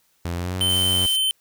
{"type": "tone with pitch glide", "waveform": "sawtooth", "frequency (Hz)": [86.1, 92.28], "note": ["F2", "F#2"], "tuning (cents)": [-24, -4], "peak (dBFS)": -21, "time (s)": [0.25, 1.06], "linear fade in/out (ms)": 0, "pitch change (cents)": 120, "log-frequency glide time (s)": [0.35, 0.55]}
{"type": "tone", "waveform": "square", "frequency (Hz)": 3081, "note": "G7", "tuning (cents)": -31, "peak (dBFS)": -19, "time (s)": [0.61, 1.31], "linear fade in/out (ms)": 0}
{"type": "noise", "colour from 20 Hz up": "blue", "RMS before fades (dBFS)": -33, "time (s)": [0.69, 1.17], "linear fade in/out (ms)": 10}
{"effects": ["white hiss -64 dBFS RMS until 1.4 s"]}